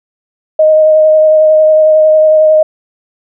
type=tone with vibrato; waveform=sine; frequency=622.3 Hz; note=D#5; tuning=in tune; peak=-3 dBFS; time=0.59-2.63 s; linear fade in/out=5 ms; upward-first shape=sine; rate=11 Hz; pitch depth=13 cents each way; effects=none

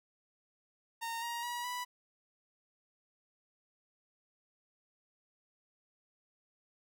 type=tone with pitch steps; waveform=sawtooth; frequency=920 / 941.5 / 963.5 / 986 Hz; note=A#5 / A#5 / B5 / B5; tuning=-23 / +17 / -43 / -3 cents; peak=-33 dBFS; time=1.01-1.85 s; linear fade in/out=20 ms; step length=210 ms; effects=none

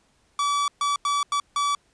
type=tone bursts at uneven times; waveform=45% pulse; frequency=1149 Hz; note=D6; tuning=38 cents flat; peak=-21 dBFS; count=5; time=0.39-0.68 / 0.81-0.96 / 1.05-1.23 / 1.32-1.4 / 1.56-1.75 s; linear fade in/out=2 ms; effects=pink hiss -64 dBFS RMS until 1.93 s + resampled to 22050 Hz

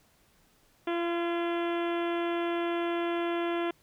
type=harmonic tone with a mistuned harmonic; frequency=342.2 Hz; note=F4; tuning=35 cents flat; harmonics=1 / 2 / 3 / 4 / 5 / 6 / 7 / 8 / 9 / 10; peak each=-29 / -35 / -39 / -41 / -43 / -45 / -46 / -47 / -48 / -49 dBFS; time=0.87-3.71 s; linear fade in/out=5 ms; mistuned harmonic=5; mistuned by=-18 cents; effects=pink hiss -65 dBFS RMS until 3.82 s

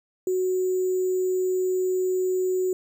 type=tone with sample-and-hold; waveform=sine; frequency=370 Hz; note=F#4; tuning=in tune; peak=-21 dBFS; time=0.27-2.73 s; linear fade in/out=2 ms; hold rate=7350 Hz; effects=none

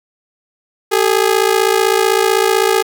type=ring-modulated tone; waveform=sawtooth; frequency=414.2 Hz; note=G#4; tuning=5 cents flat; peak=-4 dBFS; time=0.91-2.83 s; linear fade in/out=20 ms; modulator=27.9 Hz; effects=7-bit

